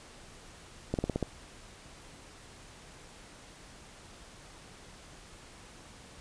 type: slowing click train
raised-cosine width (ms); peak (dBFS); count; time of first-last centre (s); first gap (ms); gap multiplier
2; -16; 6; 0.94-1.227; 48; 1.09
effects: pink hiss -52 dBFS RMS until 6.2 s + resampled to 22050 Hz